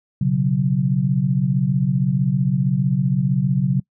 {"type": "chord", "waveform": "sine", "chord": "B suspended second", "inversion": "none", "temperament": "just", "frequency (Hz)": [123.47, 138.9, 185.21], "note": ["B2", "C#3", "F#3"], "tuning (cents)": [0, 4, 2], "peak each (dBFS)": [-24, -18, -20], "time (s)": [0.21, 3.8], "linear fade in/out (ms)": 5, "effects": ["noise-tail reverb RT60 0.1 s tail -24 dB re dry"]}